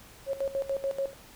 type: tone with tremolo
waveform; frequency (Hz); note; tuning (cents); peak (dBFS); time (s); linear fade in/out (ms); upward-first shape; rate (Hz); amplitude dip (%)
sine; 547; C#5; -23; -26; 0.26-1.14; 50; square; 6.9; 80
effects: pink hiss -52 dBFS RMS until 1.35 s